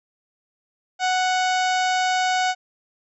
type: harmonic tone with a mistuned harmonic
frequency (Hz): 740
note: F#5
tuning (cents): 0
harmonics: 1 / 2 / 3 / 4 / 5 / 6 / 7 / 8 / 9 / 10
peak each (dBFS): -20 / -26 / -30 / -32 / -34 / -36 / -37 / -38 / -39 / -40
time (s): 0.99-2.55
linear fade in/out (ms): 50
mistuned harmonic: 7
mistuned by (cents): -34
effects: none